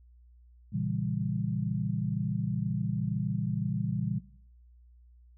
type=chord; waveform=sine; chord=A# diminished seventh; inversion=none; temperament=equal with one note detuned; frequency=116.54 / 138.59 / 164.81 / 197.82 Hz; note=A#2 / C#3 / E3 / G3; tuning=0 / 0 / 0 / +16 cents; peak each=-34 dBFS; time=0.72-4.2 s; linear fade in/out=20 ms; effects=noise-tail reverb RT60 0.6 s tail -17 dB re dry + added 60 Hz sine -54 dBFS peak until 5.37 s